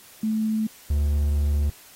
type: tone pair in turn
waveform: sine / triangle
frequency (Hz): 218.3 / 72.85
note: A3 / D2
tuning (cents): -13 / -13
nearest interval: octave + perfect fifth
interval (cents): 1900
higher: first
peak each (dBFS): -21 / -17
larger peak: second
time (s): 0.23-0.67 / 0.9-1.7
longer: second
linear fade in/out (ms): 5
effects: white hiss -49 dBFS RMS until 1.95 s + AAC 48 kbps